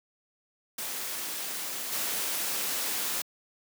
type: noise with level steps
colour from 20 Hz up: white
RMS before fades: -35 / -31 dBFS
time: 0.78-3.22 s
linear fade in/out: 5 ms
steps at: 1.92 s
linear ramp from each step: 5 ms
effects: high-pass 200 Hz 12 dB/octave